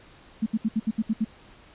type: tone bursts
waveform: sine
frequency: 220 Hz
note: A3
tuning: in tune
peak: -20 dBFS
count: 8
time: 0.42-1.247 s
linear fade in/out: 10 ms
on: 43 ms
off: 69 ms
effects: pink hiss -52 dBFS RMS until 1.74 s + resampled to 8000 Hz